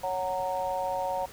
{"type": "chord", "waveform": "sine", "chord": "F# major", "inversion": "second", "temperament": "just", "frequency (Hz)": [555, 740, 925], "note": ["C#5", "F#5", "A#5"], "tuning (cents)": [2, 0, -14], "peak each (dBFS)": -32, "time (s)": [0.03, 1.26], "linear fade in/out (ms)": 10, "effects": ["pink hiss -48 dBFS RMS until 1.32 s"]}